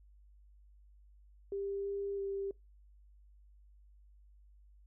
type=tone with pitch steps; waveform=sine; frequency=397 / 399.3 / 394.2 Hz; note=G4 / G4 / G4; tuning=+22 / +32 / +10 cents; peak=-35 dBFS; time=1.52-2.51 s; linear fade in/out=2 ms; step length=330 ms; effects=noise-tail reverb RT60 0.2 s tail -24 dB re dry + added 50 Hz sine -58 dBFS peak until 4.86 s